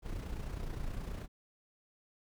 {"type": "noise with amplitude modulation", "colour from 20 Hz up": "brown", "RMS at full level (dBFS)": -37, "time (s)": [0.02, 1.28], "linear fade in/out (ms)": 50, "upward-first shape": "sine", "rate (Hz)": 29.5, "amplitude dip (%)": 55, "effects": []}